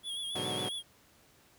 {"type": "tone with vibrato", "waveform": "square", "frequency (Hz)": 3337, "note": "G#7", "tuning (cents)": 8, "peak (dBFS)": -36, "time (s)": [0.03, 0.83], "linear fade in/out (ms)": 50, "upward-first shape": "sine", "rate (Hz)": 7.3, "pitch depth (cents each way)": 56}
{"type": "chord", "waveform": "10% pulse", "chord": "G# half-diminished seventh", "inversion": "none", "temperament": "equal", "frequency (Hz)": [103.83, 123.47, 146.83, 185], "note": ["G#2", "B2", "D3", "F#3"], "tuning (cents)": [0, 0, 0, 0], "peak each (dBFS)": -33, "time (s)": [0.35, 0.69], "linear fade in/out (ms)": 5}
{"effects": ["pink hiss -63 dBFS RMS until 1.58 s", "high-pass 60 Hz 12 dB/octave"]}